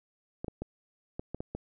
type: clicks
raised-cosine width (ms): 2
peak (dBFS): -22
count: 7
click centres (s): 0.445 / 0.482 / 0.62 / 1.195 / 1.346 / 1.405 / 1.55
effects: none